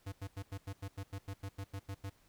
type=tone bursts; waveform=square; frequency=98 Hz; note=G2; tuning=in tune; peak=-40 dBFS; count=14; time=0.06-2.099 s; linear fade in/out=10 ms; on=63 ms; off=89 ms; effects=pink hiss -69 dBFS RMS until 2.28 s